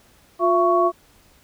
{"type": "tone cluster", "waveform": "sine", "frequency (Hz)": [354.7, 673, 1114], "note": ["F4", "E5", "C#6"], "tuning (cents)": [27, 36, 8], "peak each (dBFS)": -19, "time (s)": [0.39, 0.92], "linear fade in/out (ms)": 50, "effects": ["pink hiss -55 dBFS RMS until 1.43 s"]}